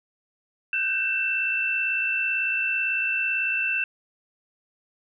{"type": "tone cluster", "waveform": "sine", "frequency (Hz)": [1515, 1573, 2673], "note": ["F#6", "G6", "E7"], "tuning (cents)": [40, 6, 23], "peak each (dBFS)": [-32, -32, -23], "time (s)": [0.73, 3.84], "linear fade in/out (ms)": 2, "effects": []}